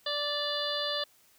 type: harmonic tone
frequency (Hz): 585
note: D5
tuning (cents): -7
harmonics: 1 / 2 / 3 / 5 / 6 / 7 / 8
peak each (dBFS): -35 / -39 / -39 / -39 / -34 / -38 / -40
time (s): 0.06-1.04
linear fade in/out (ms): 5
effects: white hiss -63 dBFS RMS until 1.38 s